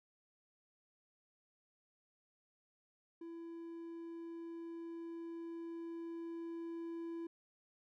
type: tone with level ramp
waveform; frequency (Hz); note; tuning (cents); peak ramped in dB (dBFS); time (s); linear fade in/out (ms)
triangle; 334.3; E4; +24; -44 to -39; 3.21-7.27; 5
effects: none